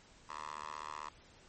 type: tone with high-pass filter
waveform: 10% pulse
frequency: 75.7 Hz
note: D#2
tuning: 47 cents flat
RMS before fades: -45 dBFS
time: 0.29-1.09 s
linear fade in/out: 5 ms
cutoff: 990 Hz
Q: 4.1
effects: pink hiss -61 dBFS RMS until 1.48 s + MP3 32 kbps